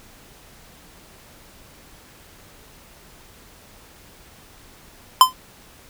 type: tone with exponential decay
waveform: square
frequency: 1028 Hz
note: C6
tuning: 31 cents flat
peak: -3 dBFS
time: 5.21-5.33 s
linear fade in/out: 1 ms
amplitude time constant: 24 ms
effects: pink hiss -48 dBFS RMS until 5.89 s